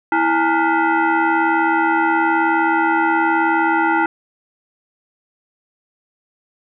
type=tone with frequency modulation; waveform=sine; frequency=250 Hz; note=B3; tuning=21 cents sharp; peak=-13 dBFS; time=0.12-4.06 s; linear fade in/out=2 ms; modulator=579 Hz; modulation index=2.5; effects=none